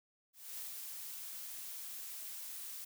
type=noise with ADSR envelope; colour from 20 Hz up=blue; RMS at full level=-44 dBFS; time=0.33-2.85 s; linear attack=250 ms; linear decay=140 ms; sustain=-2 dB; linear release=11 ms; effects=none